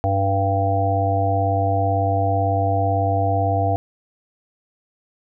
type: harmonic tone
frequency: 98 Hz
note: G2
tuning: in tune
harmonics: 1 / 3 / 5 / 7 / 8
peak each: -20 / -28 / -27 / -21 / -25 dBFS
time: 0.04-3.76 s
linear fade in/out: 0 ms
effects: none